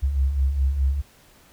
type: beating tone pair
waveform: sine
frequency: 64 / 68.8 Hz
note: C2 / C#2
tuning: -38 / -12 cents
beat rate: 4.8 Hz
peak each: -27 / -19 dBFS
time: 0.02-1.02 s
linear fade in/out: 20 ms
effects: pink hiss -54 dBFS RMS until 1.52 s